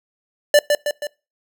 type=tone with echo; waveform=square; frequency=587.3 Hz; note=D5; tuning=in tune; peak=-9 dBFS; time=0.54-0.59 s; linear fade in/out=2 ms; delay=160 ms; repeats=3; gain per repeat=-5 dB; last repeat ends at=1.07 s; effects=noise-tail reverb RT60 0.3 s tail -24 dB re dry